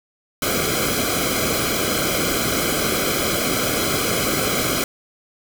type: noise with comb filter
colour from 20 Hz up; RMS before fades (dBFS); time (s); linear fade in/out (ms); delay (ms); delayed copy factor
pink; -21; 0.42-4.84; 2; 1.1; -0.9
effects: none